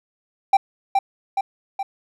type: tone with echo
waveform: triangle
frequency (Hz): 784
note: G5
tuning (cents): 0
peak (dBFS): -8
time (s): 0.53-0.57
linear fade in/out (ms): 5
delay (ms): 420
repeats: 3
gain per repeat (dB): -4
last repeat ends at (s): 1.83
effects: none